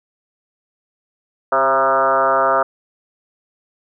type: tone with frequency modulation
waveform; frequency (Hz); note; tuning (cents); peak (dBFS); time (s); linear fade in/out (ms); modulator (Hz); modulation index
sine; 942; A#5; +18; -12; 1.52-2.63; 5; 136; 3.4
effects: none